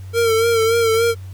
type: tone with vibrato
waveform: square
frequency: 455.8 Hz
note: A#4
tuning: 39 cents flat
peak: -14 dBFS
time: 0.13-1.15 s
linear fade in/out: 50 ms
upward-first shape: sine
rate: 3.5 Hz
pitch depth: 45 cents each way
effects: added 94 Hz sine -30 dBFS peak until 1.33 s + pink hiss -50 dBFS RMS until 1.33 s